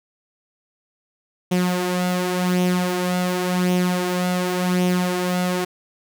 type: tone with flanger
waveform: sawtooth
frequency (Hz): 180.5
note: F#3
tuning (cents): -43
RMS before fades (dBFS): -21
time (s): 1.51-5.65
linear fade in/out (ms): 10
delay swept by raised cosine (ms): 0.32 to 4.12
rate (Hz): 0.9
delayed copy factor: +0.55
effects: none